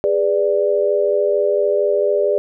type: chord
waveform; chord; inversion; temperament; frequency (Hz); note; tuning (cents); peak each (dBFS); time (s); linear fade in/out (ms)
sine; G# diminished; none; equal with one note detuned; 409.6 / 493.9 / 587.3; G#4 / B4 / D5; -24 / 0 / 0; -17 / -22 / -17; 0.04-2.38; 0
effects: none